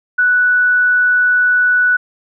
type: tone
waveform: sine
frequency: 1480 Hz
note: F#6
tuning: in tune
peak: -9 dBFS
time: 0.18-1.97 s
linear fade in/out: 10 ms
effects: none